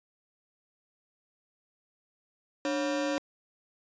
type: ring-modulated tone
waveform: 40% pulse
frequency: 423.2 Hz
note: G#4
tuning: 33 cents sharp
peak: -24 dBFS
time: 2.65-3.18 s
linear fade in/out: 0 ms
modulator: 127 Hz
effects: resampled to 16000 Hz